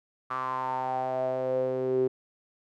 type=tone with band-pass filter sweep; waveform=sawtooth; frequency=129.5 Hz; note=C3; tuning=17 cents flat; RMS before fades=-29 dBFS; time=0.3-2.08 s; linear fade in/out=10 ms; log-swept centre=1200 to 370 Hz; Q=7.7; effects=none